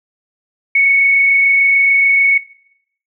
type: tone with frequency modulation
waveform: sine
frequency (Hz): 2217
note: C#7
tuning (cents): 0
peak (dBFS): -8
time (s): 0.75-2.38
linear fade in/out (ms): 5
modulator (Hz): 26.8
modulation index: 0.63
effects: noise-tail reverb RT60 0.7 s tail -19 dB re dry